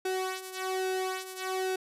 sawtooth tone with flanger, 375.2 Hz, F#4, 24 cents sharp, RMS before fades -33 dBFS, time 0.05-1.76 s, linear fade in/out 5 ms, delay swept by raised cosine 1.7 to 2.7 ms, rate 1.2 Hz, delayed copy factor -0.7, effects resampled to 32000 Hz

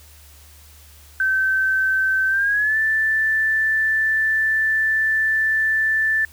sine tone with pitch glide, 1543 to 1762.2 Hz, G6 to A6, -28 to +2 cents, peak -16 dBFS, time 1.2-6.25 s, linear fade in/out 2 ms, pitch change +230 cents, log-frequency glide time 2.28-2.77 s, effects added 74 Hz sine -46 dBFS peak until 6.32 s + white hiss -49 dBFS RMS until 6.32 s

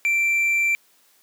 triangle tone, 2349 Hz, D7, in tune, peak -16 dBFS, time 0.05-0.75 s, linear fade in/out 0 ms, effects white hiss -59 dBFS RMS until 1.22 s + high-pass 200 Hz 12 dB/octave

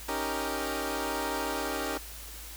15% pulse chord, Eb dominant seventh, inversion third, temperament equal, 277.2 / 311.1 / 392 / 466.2 Hz, Db4 / Eb4 / G4 / Bb4, 0 / 0 / 0 / 0 cents, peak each -30 dBFS, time 0.08-1.98 s, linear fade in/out 10 ms, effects added 54 Hz sine -45 dBFS peak until 2.56 s + white hiss -45 dBFS RMS until 2.56 s

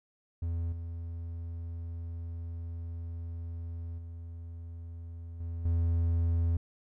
triangle tone with level steps, 84 Hz, E2, 33 cents sharp, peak -28 / -34 / -38 / -32 / -23 dBFS, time 0.42-6.57 s, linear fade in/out 5 ms, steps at 0.72 / 3.98 / 5.4 / 5.65 s, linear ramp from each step 5 ms, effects none

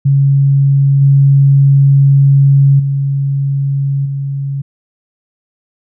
sine tone with level steps, 138.59 Hz, C#3, in tune, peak -6 / -4 / -11 / -15 dBFS, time 0.05-4.62 s, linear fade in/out 10 ms, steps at 1.01 / 2.79 / 4.05 s, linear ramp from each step 10 ms, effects none

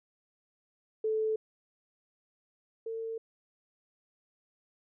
sine tone pair in turn, 436.8 / 450.9 Hz, A4 / A4, -13 / +42 cents, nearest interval minor second, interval 55 cents, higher second, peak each -27 / -34 dBFS, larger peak first, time 1.04-1.36 / 2.86-3.18 s, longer neither, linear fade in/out 5 ms, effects none

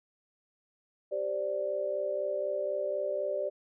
sine chord, G suspended fourth, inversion none, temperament equal, 392 / 523.3 / 587.3 Hz, G4 / C5 / D5, 0 / 0 / 0 cents, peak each -37 / -36 / -31 dBFS, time 1.11-3.5 s, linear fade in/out 20 ms, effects none

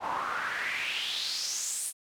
pink noise with band-pass filter sweep, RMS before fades -33 dBFS, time 0-1.93 s, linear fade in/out 50 ms, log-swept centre 850 to 9800 Hz, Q 4.2, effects none

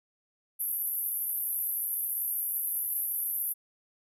white band-pass noise, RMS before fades -32 dBFS, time 0.59-3.54 s, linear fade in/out 20 ms, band 11000 to 13000 Hz, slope 96 dB/octave, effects none

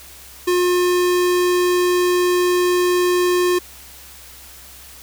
square tone, 357.6 Hz, F4, 41 cents sharp, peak -15 dBFS, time 0.47-3.59 s, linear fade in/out 10 ms, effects added 65 Hz sine -47 dBFS peak until 5.02 s + white hiss -41 dBFS RMS until 5.02 s

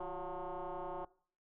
sine tone with frequency modulation, 165.6 Hz, E3, 8 cents sharp, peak -38 dBFS, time 0-1.05 s, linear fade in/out 5 ms, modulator 181 Hz, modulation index 5.2, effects noise-tail reverb RT60 0.5 s tail -21 dB re dry + tanh soft clip ceiling -35 dBFS

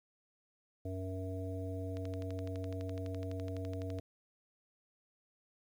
harmonic tone, 93.8 Hz, F#2, 24 cents sharp, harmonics 1 / 3 / 5 / 7, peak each -39 / -44 / -46 / -47 dBFS, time 0.85-4 s, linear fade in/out 5 ms
click train, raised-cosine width 0.2 ms, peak -33 dBFS, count 25, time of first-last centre 1.97-3.987 s, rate 11.9 Hz
effects 11-bit

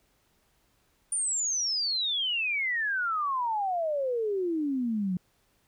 sine exponential sweep, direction down, 9397 to 175.9 Hz, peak -26 dBFS, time 1.12-5.17 s, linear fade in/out 2 ms, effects pink hiss -69 dBFS RMS until 5.67 s

